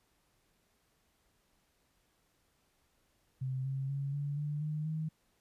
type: tone with pitch steps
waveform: sine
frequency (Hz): 130.81 / 134.88 / 139.07 / 143.39 / 147.85 / 152.45 / 157.19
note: C3 / C#3 / C#3 / D3 / D3 / D#3 / D#3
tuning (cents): 0 / -47 / +6 / -41 / +12 / -35 / +18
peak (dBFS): -33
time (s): 3.41-5.09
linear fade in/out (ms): 10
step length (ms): 240
effects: pink hiss -74 dBFS RMS until 5.4 s + resampled to 32000 Hz